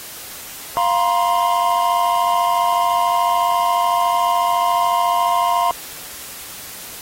triangle chord, F suspended fourth, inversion none, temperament equal with one note detuned, 698.5 / 952.5 / 1046.5 Hz, F5 / Bb5 / C6, 0 / +37 / 0 cents, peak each -17 dBFS, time 0.77-5.71 s, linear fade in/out 0 ms, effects white hiss -34 dBFS RMS until 7.01 s + AAC 48 kbps

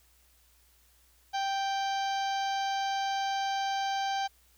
harmonic tone, 784 Hz, G5, in tune, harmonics 1 / 2 / 3 / 4 / 5 / 6 / 7 / 8, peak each -29 / -39 / -45 / -41 / -45 / -45 / -50 / -48 dBFS, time 1.33-4.28 s, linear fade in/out 20 ms, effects added 60 Hz sine -65 dBFS peak until 4.57 s + white hiss -65 dBFS RMS until 4.57 s

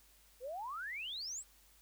sine exponential sweep, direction up, 468.6 to 8372 Hz, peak -40 dBFS, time 0.4-1.44 s, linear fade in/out 50 ms, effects added 50 Hz sine -68 dBFS peak until 1.81 s + white hiss -66 dBFS RMS until 1.81 s

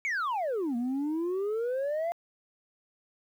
sine exponential two-way sweep, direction down then up, 2300 to 232.2 to 699 Hz, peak -25 dBFS, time 0.05-2.12 s, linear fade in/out 0 ms, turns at 0.76 s, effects tanh soft clip ceiling -27 dBFS + 10-bit

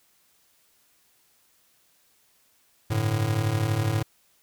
square chord, G suspended second, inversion none, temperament just, 98 / 110.25 / 147 Hz, G2 / A2 / D3, 0 / +4 / +2 cents, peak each -31 / -25 / -31 dBFS, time 2.9-4.03 s, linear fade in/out 10 ms, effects white hiss -64 dBFS RMS until 4.42 s

